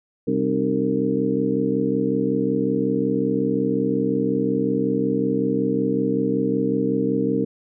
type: harmonic tone with a mistuned harmonic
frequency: 65.41 Hz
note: C2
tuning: in tune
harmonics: 2 / 3 / 4 / 5 / 6 / 7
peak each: -31 / -25 / -24 / -25 / -30 / -24 dBFS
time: 0.27-7.45 s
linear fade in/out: 10 ms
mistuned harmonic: 5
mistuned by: -110 cents
effects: none